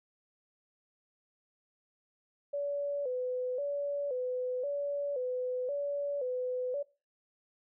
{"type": "tone with vibrato", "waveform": "sine", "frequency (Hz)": 536, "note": "C5", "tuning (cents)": 42, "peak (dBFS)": -31, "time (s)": [2.53, 6.83], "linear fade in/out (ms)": 10, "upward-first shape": "square", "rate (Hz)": 0.95, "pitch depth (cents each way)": 110, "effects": ["noise-tail reverb RT60 0.3 s tail -20 dB re dry"]}